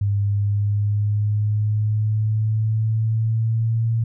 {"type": "tone with pitch glide", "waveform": "sine", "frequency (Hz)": [101.1, 114.14], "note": ["G#2", "A#2"], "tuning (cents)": [-46, -36], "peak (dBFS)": -17, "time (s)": [0.01, 4.04], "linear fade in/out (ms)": 5, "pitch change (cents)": 210, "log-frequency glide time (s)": [0.19, 3.89], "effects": []}